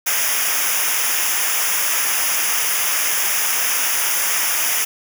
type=noise with comb filter; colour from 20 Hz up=white; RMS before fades=-19 dBFS; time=0.06-4.85 s; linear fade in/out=10 ms; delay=0.24 ms; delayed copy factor=-1; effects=none